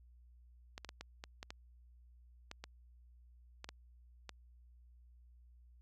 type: clicks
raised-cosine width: 0.2 ms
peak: -28 dBFS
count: 12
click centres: 0.779 / 0.847 / 0.891 / 1.01 / 1.239 / 1.429 / 1.505 / 2.514 / 2.64 / 3.644 / 3.69 / 4.293 s
effects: added 60 Hz sine -59 dBFS peak until 5.81 s

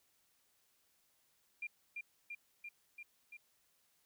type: tone with echo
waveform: sine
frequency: 2396 Hz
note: D7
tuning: 34 cents sharp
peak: -39 dBFS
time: 1.62-1.67 s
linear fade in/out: 5 ms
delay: 340 ms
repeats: 5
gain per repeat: -2 dB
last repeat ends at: 3.37 s
effects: white hiss -75 dBFS RMS until 4.05 s

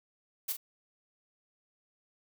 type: noise with echo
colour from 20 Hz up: blue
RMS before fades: -33 dBFS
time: 0.48-0.53 s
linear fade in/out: 10 ms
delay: 40 ms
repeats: 1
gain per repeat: -8 dB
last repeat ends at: 0.57 s
effects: none

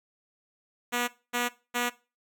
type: tone bursts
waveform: 5% pulse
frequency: 242.6 Hz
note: B3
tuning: 31 cents flat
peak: -15 dBFS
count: 3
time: 0.92-1.9 s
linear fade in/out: 20 ms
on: 160 ms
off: 250 ms
effects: noise-tail reverb RT60 0.3 s tail -19 dB re dry

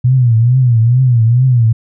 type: tone with vibrato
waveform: sine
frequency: 121.2 Hz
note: B2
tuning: 32 cents flat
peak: -6 dBFS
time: 0.04-1.73 s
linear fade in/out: 10 ms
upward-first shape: triangle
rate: 2.3 Hz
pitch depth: 160 cents each way
effects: none

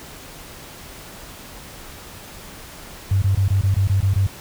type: tone bursts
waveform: sine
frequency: 97.3 Hz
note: G2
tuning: 12 cents flat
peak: -14 dBFS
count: 9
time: 3.11-4.268 s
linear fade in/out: 5 ms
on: 110 ms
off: 21 ms
effects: pink hiss -39 dBFS RMS until 4.4 s

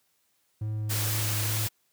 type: tone with vibrato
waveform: triangle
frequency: 107.1 Hz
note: A2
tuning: 46 cents flat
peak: -26 dBFS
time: 0.61-1.67 s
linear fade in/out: 5 ms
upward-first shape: triangle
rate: 2.3 Hz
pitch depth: 13 cents each way
type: noise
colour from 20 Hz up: white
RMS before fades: -31 dBFS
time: 0.89-1.69 s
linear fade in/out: 20 ms
effects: white hiss -71 dBFS RMS until 1.92 s + high-pass 60 Hz 12 dB/octave

